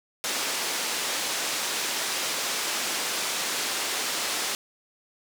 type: band-pass noise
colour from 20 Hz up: white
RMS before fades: -29 dBFS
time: 0.24-4.55 s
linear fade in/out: 0 ms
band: 270 to 7000 Hz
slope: 12 dB/octave
effects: none